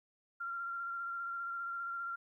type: tone with vibrato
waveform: sine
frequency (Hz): 1379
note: F6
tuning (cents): -22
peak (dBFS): -37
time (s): 0.4-2.16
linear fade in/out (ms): 10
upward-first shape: square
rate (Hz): 15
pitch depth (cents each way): 14
effects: 13-bit